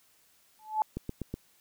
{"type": "tone with exponential growth", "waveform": "sine", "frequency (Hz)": 864, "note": "A5", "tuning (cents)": -32, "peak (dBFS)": -20, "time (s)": [0.59, 0.82], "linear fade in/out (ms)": 1, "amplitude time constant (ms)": 50}
{"type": "click train", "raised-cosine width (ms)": 3, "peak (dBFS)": -21, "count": 4, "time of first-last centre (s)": [0.97, 1.34], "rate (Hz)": 8.1}
{"effects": ["white hiss -65 dBFS RMS until 1.6 s"]}